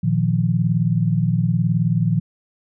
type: chord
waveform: sine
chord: Bb suspended fourth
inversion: none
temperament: equal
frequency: 116.54 / 155.56 / 174.61 Hz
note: Bb2 / Eb3 / F3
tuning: 0 / 0 / 0 cents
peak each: -20 dBFS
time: 0.03-2.2 s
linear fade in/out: 10 ms
effects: none